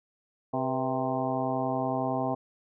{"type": "harmonic tone with a mistuned harmonic", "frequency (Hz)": 130.81, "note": "C3", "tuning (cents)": 0, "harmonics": [1, 2, 3, 4, 5, 6, 7, 8], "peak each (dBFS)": [-36, -32, -38, -37, -32, -33, -38, -38], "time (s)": [0.53, 2.35], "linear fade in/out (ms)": 10, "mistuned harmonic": 4, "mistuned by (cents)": -100, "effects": []}